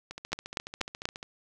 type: two click trains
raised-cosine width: 0.2 ms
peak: -22 / -11 dBFS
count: 17 / 4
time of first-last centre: 0.11-1.229 / 0.33-1.055 s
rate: 14.3 / 4.14 Hz
effects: none